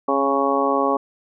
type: harmonic tone with a mistuned harmonic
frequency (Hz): 138.59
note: C#3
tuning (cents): 0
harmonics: 2 / 3 / 4 / 5 / 6 / 7 / 8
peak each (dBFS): -24 / -24 / -23 / -27 / -25 / -30 / -22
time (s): 0.08-0.97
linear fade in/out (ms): 5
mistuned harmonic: 2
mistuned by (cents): -17
effects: none

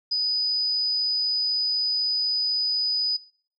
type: tone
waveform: sine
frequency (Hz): 4978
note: D#8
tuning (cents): 0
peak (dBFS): -21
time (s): 0.11-3.17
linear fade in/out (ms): 10
effects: noise-tail reverb RT60 0.5 s tail -21 dB re dry

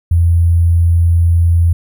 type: tone with sample-and-hold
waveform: sine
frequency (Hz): 84.8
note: E2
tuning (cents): +50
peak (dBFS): -7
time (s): 0.11-1.73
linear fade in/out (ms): 5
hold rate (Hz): 11025
effects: none

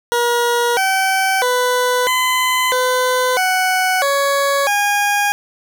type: tone with pitch steps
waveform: 20% pulse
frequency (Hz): 477.3 / 767 / 497.6 / 1017 / 506 / 744 / 559 / 817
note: A#4 / G5 / B4 / C6 / B4 / F#5 / C#5 / G#5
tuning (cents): +41 / -38 / +13 / -50 / +42 / +9 / +14 / -29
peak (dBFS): -9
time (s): 0.12-5.32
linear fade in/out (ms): 0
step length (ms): 650
effects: none

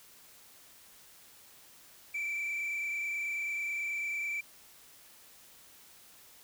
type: tone with frequency modulation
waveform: sine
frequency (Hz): 2328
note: D7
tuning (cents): -16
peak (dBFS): -30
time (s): 2.14-4.41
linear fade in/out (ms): 10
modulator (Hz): 29.2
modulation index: 1.6
effects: tanh soft clip ceiling -31 dBFS + white hiss -57 dBFS RMS until 6.43 s

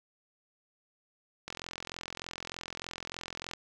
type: click train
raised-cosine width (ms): 0.2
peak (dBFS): -21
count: 90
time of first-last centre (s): 1.48-3.535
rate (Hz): 43.3
effects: none

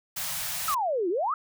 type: band-stop noise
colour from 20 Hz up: white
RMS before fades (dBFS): -32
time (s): 0.16-0.75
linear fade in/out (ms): 10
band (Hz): 190 to 620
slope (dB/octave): 48
type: exponential two-way sweep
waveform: sine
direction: down then up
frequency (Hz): 1329 to 330 to 1329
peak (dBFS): -24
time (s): 0.68-1.34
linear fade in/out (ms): 2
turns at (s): 1.09
effects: none

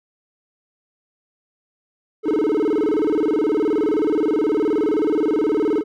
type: tone with vibrato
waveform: triangle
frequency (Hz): 364.8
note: F#4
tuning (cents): -24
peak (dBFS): -14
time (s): 2.23-5.84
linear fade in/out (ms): 50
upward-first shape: square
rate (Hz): 19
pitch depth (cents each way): 290
effects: none

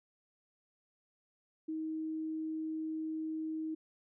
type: tone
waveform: sine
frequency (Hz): 316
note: D#4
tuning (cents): +27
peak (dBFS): -35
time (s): 1.68-3.75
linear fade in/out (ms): 10
effects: none

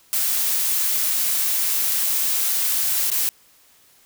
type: noise with dropouts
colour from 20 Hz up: blue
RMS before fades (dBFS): -21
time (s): 0.13-3.29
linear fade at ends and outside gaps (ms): 0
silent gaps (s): 3.102-3.116
effects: white hiss -55 dBFS RMS until 4.05 s

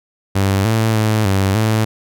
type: tone with pitch steps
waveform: sawtooth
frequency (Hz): 97.7 / 111.4 / 108.6 / 97 / 109.6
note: G2 / A2 / A2 / G2 / A2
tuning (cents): -5 / +22 / -22 / -18 / -6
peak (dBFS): -9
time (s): 0.35-1.85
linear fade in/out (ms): 10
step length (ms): 300
effects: none

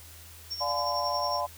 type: tone with tremolo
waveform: sine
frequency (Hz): 5490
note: F8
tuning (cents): -31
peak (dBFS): -30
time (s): 0.5-1.41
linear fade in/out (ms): 20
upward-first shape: sine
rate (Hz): 11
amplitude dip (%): 65
type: chord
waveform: sine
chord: D diminished seventh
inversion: none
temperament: just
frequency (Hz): 587.3 / 704.8 / 845.8 / 1014.9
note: D5 / F5 / Ab5 / Cb6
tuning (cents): 0 / +16 / +31 / +47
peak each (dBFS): -33 / -33 / -35 / -31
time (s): 0.6-1.47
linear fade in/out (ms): 20
effects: added 82 Hz sine -50 dBFS peak until 1.57 s + white hiss -50 dBFS RMS until 1.57 s

